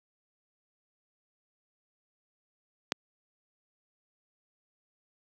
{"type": "click", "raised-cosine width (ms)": 0.2, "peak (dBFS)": -8, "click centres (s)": 2.921, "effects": ["high-pass 200 Hz 12 dB/octave"]}